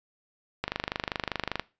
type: click train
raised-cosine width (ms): 0.3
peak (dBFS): -12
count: 25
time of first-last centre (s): 0.64-1.596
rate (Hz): 25.1
effects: noise-tail reverb RT60 0.3 s tail -20 dB re dry + resampled to 16000 Hz